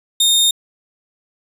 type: tone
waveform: sawtooth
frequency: 3670 Hz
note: A#7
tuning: 28 cents flat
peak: -8 dBFS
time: 0.2-0.51 s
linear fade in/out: 5 ms
effects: resampled to 32000 Hz + 8-bit